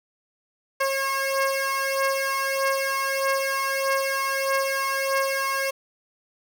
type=beating tone pair; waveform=15% pulse; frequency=541 / 542.6 Hz; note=C#5 / C#5; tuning=-42 / -37 cents; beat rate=1.6 Hz; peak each=-21 / -18 dBFS; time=0.8-5.71 s; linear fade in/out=10 ms; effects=none